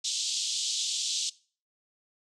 pink band-pass noise, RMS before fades -31 dBFS, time 0.04-1.3 s, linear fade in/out 10 ms, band 3200 to 7900 Hz, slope 48 dB/octave, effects noise-tail reverb RT60 0.4 s tail -21 dB re dry

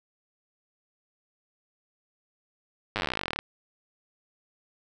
slowing click train, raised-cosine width 0.3 ms, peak -12 dBFS, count 26, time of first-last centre 2.96-3.39 s, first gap 9 ms, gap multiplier 1.05, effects none

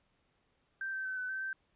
sine tone with pitch steps, 1566 / 1550 / 1529 / 1506 / 1545 / 1555 Hz, G6 / G6 / G6 / F#6 / G6 / G6, -2 / -20 / -44 / +30 / -26 / -14 cents, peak -35 dBFS, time 0.81-1.53 s, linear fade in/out 2 ms, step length 120 ms, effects pink hiss -75 dBFS RMS until 1.75 s + resampled to 8000 Hz

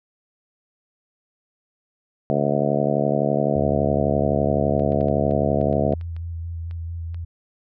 harmonic tone, 71.8 Hz, D2, 39 cents flat, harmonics 2 / 3 / 4 / 5 / 6 / 7 / 8 / 9 / 10, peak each -25 / -25 / -28 / -30 / -28 / -27 / -27 / -24 / -30 dBFS, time 2.3-5.94 s, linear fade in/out 0 ms
sine tone with vibrato, 83.8 Hz, E2, 29 cents sharp, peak -27 dBFS, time 3.55-7.25 s, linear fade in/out 10 ms, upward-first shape square, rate 4.5 Hz, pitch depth 19 cents each way
clicks, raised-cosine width 0.3 ms, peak -31 dBFS, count 12, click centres 4.796 / 4.922 / 5.01 / 5.084 / 5.311 / 5.613 / 5.729 / 5.925 / 6.012 / 6.165 / 6.711 / 7.145 s
effects none

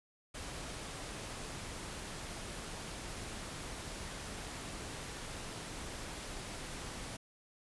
pink noise, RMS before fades -44 dBFS, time 0.34-7.17 s, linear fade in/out 10 ms, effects resampled to 24000 Hz

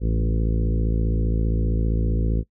harmonic tone with a mistuned harmonic, 55.2 Hz, A1, 6 cents sharp, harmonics 1 / 2 / 3 / 4 / 5 / 6 / 7 / 8 / 9, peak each -20 / -26 / -30 / -32 / -34 / -36 / -37 / -38 / -39 dBFS, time 0-2.44 s, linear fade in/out 50 ms, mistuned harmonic 3, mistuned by +22 cents, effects noise-tail reverb RT60 0.1 s tail -21 dB re dry

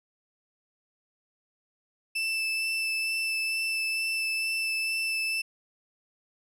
35% pulse tone with vibrato, 2645 Hz, E7, 5 cents sharp, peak -25 dBFS, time 2.15-5.42 s, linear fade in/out 10 ms, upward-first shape sine, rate 2.2 Hz, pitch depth 9 cents each way, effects low-pass 12000 Hz 12 dB/octave

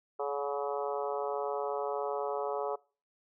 harmonic tone with a mistuned harmonic, 141.6 Hz, C#3, 37 cents sharp, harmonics 3 / 4 / 5 / 6 / 7 / 8 / 9, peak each -35 / -37 / -39 / -41 / -42 / -43 / -44 dBFS, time 0.19-2.76 s, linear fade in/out 10 ms, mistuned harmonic 5, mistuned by +29 cents, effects noise-tail reverb RT60 0.4 s tail -25 dB re dry

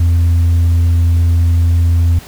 sine tone, 84.8 Hz, E2, 50 cents sharp, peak -5 dBFS, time 0-2.19 s, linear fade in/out 5 ms, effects tanh soft clip ceiling -7 dBFS + pink hiss -36 dBFS RMS until 2.27 s

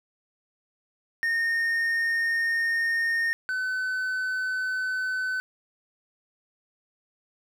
triangle tone pair in turn, 1838 / 1513.5 Hz, A#6 / F#6, -25 / +39 cents, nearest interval minor third, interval 336 cents, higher first, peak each -21 / -24 dBFS, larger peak first, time 1.23-3.33 / 3.49-5.4 s, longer first, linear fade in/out 0 ms, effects none

